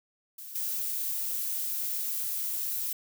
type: noise with level steps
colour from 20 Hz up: violet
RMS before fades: -43 / -32 dBFS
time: 0.38-2.93 s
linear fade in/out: 5 ms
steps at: 0.55 s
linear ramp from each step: 5 ms
effects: none